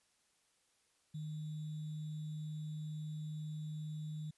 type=tone with sample-and-hold; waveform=sine; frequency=153.7 Hz; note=D#3; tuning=21 cents flat; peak=-40 dBFS; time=1.14-4.31 s; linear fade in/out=10 ms; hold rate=3675 Hz; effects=white hiss -75 dBFS RMS until 4.37 s + resampled to 24000 Hz